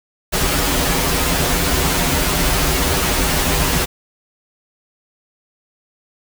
pink noise with comb filter, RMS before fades -17 dBFS, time 0.32-3.86 s, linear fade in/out 20 ms, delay 9.2 ms, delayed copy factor -1, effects none

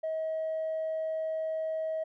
triangle tone with tanh clipping, 637 Hz, D#5, 41 cents sharp, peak -30 dBFS, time 0.03-2.04 s, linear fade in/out 10 ms, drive 5 dB, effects none

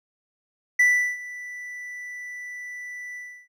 triangle tone with ADSR envelope, 1975.5 Hz, B6, in tune, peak -12 dBFS, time 0.79-3.48 s, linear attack 8 ms, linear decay 370 ms, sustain -20 dB, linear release 320 ms, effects none

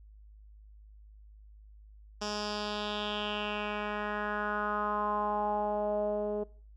10% pulse tone with low-pass filter sweep, 208.7 Hz, G#3, 9 cents sharp, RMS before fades -33 dBFS, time 2.21-6.44 s, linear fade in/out 10 ms, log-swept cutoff 5700 to 490 Hz, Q 4, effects noise-tail reverb RT60 0.5 s tail -23 dB re dry + added 52 Hz sine -51 dBFS peak until 6.76 s

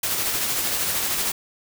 white noise with tremolo, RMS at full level -23 dBFS, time 0.03-1.32 s, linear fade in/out 5 ms, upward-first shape sine, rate 13 Hz, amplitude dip 30%, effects none

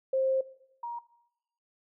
sine tone pair in turn, 529 / 945.6 Hz, C5 / A#5, +19 / +24 cents, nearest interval minor seventh, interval 1005 cents, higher second, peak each -24 / -33 dBFS, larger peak first, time 0.13-0.41 / 0.83-0.99 s, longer first, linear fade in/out 5 ms, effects noise-tail reverb RT60 0.8 s tail -18 dB re dry

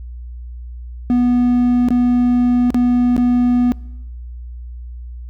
triangle tone with dropouts, 245.1 Hz, B3, 13 cents flat, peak -9 dBFS, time 1.1-3.72 s, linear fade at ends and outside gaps 0 ms, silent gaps 1.886-1.906 / 2.704-2.745 / 3.165-3.179 s, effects noise-tail reverb RT60 1.0 s tail -24 dB re dry + added 60 Hz sine -28 dBFS peak until 5.29 s

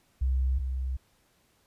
sine tone pair in turn, 64.9 / 64.9 Hz, C2 / C2, -13 / -13 cents, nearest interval unison, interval 0 cents, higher neither, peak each -23 / -28 dBFS, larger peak first, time 0.21-0.59 / 0.59-0.97 s, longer neither, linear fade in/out 10 ms, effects pink hiss -67 dBFS RMS until 1.66 s + resampled to 32000 Hz

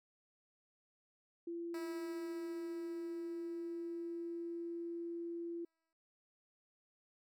sine tone, 340 Hz, F4, 46 cents flat, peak -40 dBFS, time 1.47-5.65 s, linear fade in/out 5 ms
10% pulse tone with exponential decay, 325.2 Hz, E4, 23 cents flat, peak -39 dBFS, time 1.74-5.93 s, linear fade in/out 2 ms, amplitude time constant 910 ms
effects none

